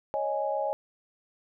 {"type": "chord", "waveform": "sine", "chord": "C# suspended second", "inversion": "none", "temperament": "equal", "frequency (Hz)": [554.4, 622.3, 830.6], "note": ["C#5", "D#5", "G#5"], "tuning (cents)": [0, 0, 0], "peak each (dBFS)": -31, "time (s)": [0.14, 0.73], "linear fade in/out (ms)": 0, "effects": []}